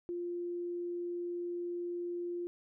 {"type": "tone", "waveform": "sine", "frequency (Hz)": 349.2, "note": "F4", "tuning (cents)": 0, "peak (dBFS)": -35, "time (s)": [0.09, 2.47], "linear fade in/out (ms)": 0, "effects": []}